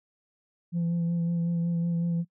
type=tone with vibrato; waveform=sine; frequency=170 Hz; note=F3; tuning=46 cents flat; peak=-22 dBFS; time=0.72-2.25 s; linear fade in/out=50 ms; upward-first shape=sine; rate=5.4 Hz; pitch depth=20 cents each way; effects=noise-tail reverb RT60 0.1 s tail -24 dB re dry + tanh soft clip ceiling -23 dBFS